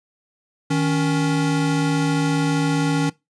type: tone pair together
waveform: square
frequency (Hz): 156.98 / 280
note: D#3 / C#4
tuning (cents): +16 / +18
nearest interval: minor seventh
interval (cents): 1002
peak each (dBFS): -21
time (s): 0.7-3.1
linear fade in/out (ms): 10
effects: noise-tail reverb RT60 0.2 s tail -21 dB re dry + resampled to 22050 Hz